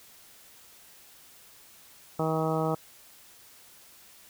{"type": "harmonic tone", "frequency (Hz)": 159.1, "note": "D#3", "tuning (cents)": 39, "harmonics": [1, 2, 3, 4, 5, 6, 7, 8], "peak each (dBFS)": [-30, -33, -31, -33, -34, -39, -39, -37], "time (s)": [2.19, 2.75], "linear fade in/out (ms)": 5, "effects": ["white hiss -54 dBFS RMS until 4.29 s"]}